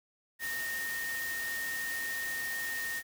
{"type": "tone in noise", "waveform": "sine", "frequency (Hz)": 1843, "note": "A#6", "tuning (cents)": -20, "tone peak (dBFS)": -34, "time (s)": [0.39, 3.03], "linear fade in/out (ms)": 50, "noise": "white", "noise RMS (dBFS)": -41, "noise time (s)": [0.39, 3.03], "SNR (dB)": 4, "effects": []}